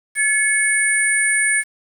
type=tone cluster; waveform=sine; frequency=1717 / 2206 / 9040 Hz; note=A6 / C#7 / C#9; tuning=-43 / -9 / +33 cents; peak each=-19 dBFS; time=0.15-1.64 s; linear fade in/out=50 ms; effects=7-bit